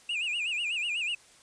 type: tone with vibrato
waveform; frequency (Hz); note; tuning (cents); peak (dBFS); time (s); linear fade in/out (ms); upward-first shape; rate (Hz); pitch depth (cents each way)
triangle; 2637; E7; 0; -27; 0.09-1.15; 5; sine; 8.1; 170
effects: white hiss -57 dBFS RMS until 1.42 s + resampled to 22050 Hz